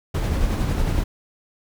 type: noise with tremolo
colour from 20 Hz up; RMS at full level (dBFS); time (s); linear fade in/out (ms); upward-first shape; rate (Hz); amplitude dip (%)
brown; -20; 0.14-1.04; 10; sine; 11; 30
effects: none